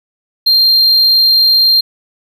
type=tone; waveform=triangle; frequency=4186 Hz; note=C8; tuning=in tune; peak=-5 dBFS; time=0.46-1.81 s; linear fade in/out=10 ms; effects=none